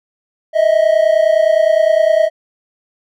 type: tone pair together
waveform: triangle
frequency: 622.3 / 652.1 Hz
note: D#5 / E5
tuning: 0 / -19 cents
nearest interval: minor second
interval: 81 cents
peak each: -10 dBFS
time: 0.53-2.3 s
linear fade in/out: 50 ms
effects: none